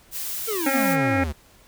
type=noise; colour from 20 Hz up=blue; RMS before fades=-30 dBFS; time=0.11-0.97 s; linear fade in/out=50 ms
type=exponential sweep; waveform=square; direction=down; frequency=468.1 to 69.3 Hz; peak=-26 dBFS; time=0.47-1.33 s; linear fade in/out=20 ms
type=harmonic tone; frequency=270.9 Hz; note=C#4; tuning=40 cents flat; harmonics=1 / 2 / 3 / 5 / 6 / 7 / 8 / 9; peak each=-23 / -26 / -28 / -30 / -31 / -31 / -32 / -33 dBFS; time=0.66-1.24 s; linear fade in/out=5 ms
effects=pink hiss -54 dBFS RMS until 1.67 s